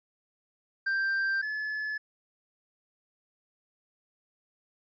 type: tone pair in turn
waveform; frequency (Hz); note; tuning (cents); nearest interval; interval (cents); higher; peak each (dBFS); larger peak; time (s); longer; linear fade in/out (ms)
triangle; 1576 / 1720.3; G6 / A6; +9 / -39; major second; 152; second; -24 / -29; first; 0.86-1.42 / 1.42-1.98; neither; 10
effects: resampled to 16000 Hz